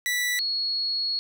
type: tone pair in turn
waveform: sawtooth / sine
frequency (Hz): 1966 / 4335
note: B6 / C#8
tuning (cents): -8 / -39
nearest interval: octave + major second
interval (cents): 1369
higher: second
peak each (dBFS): -20 / -24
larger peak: first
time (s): 0.06-0.39 / 0.39-1.19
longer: second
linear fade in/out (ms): 0
effects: none